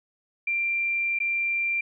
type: tone with dropouts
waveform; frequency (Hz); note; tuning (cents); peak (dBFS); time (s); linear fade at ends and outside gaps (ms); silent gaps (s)
sine; 2369; D7; +14; -23; 0.47-1.81; 5; 1.189-1.201
effects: none